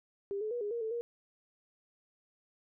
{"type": "tone with pitch steps", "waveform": "sine", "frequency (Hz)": [399, 430.5, 482.3, 413.3, 469.7, 441.5, 472.5], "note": ["G4", "A4", "B4", "G#4", "A#4", "A4", "A#4"], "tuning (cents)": [31, -38, -41, -8, 13, 6, 23], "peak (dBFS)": -33, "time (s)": [0.31, 1.01], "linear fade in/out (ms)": 0, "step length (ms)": 100, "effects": []}